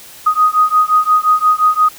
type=beating tone pair; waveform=sine; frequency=1244.5 / 1250.2 Hz; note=D#6 / D#6; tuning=0 / +8 cents; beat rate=5.7 Hz; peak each=-12 dBFS; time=0.26-1.89 s; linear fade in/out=10 ms; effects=white hiss -37 dBFS RMS until 1.98 s